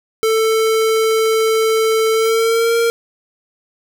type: tone with pitch glide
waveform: square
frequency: 443.2 to 463.6 Hz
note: A4 to A#4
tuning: +13 to -10 cents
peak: -13 dBFS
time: 0.23-2.9 s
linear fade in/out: 0 ms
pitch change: +77 cents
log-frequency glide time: 2.12-2.76 s
effects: none